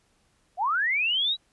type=linear sweep; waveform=sine; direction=up; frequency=659.3 to 3951 Hz; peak=-22 dBFS; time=0.57-1.37 s; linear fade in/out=50 ms; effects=pink hiss -67 dBFS RMS until 1.52 s + resampled to 24000 Hz